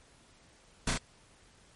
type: noise with echo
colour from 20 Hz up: pink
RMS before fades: -29 dBFS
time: 0.87-0.91 s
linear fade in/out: 5 ms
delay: 34 ms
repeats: 2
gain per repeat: -2 dB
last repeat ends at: 0.978 s
effects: pink hiss -61 dBFS RMS until 1.75 s + MP3 48 kbps